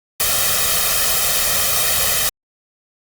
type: noise with comb filter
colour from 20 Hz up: white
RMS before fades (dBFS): -17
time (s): 0.2-2.29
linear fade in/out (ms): 0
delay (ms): 1.6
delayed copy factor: +0.95
effects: Opus 48 kbps